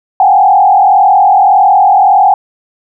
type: tone with frequency modulation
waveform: sine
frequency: 784 Hz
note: G5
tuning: in tune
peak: -3 dBFS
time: 0.2-2.34 s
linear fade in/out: 2 ms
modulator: 41.7 Hz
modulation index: 1.4
effects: none